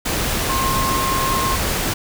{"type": "tone in noise", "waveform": "sine", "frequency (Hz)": 1066, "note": "C6", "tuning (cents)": 32, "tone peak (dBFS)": -20, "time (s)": [0.49, 1.56], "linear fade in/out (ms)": 10, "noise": "pink", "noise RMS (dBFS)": -21, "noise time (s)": [0.05, 1.94], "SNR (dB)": -2, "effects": []}